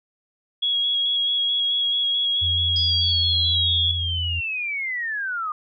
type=tone with vibrato; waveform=sine; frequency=3322 Hz; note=G#7; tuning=in tune; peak=-19 dBFS; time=0.62-3.92 s; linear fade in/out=10 ms; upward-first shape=square; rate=4.6 Hz; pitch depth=13 cents each way
type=tone with pitch glide; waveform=sine; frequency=85.3 to 84.81 Hz; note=F2 to E2; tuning=-40 to +50 cents; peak=-25 dBFS; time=2.41-4.41 s; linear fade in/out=20 ms; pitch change=-10 cents; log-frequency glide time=2.86-4.05 s
type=linear sweep; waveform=sine; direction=down; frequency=4978 to 1200 Hz; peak=-24 dBFS; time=2.76-5.52 s; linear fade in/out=2 ms
effects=none